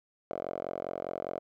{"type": "tone with band-pass filter", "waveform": "5% pulse", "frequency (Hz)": 44.94, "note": "F#1", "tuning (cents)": -50, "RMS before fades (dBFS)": -37, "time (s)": [0.31, 1.39], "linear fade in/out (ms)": 0, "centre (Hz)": 650, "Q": 3.9, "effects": []}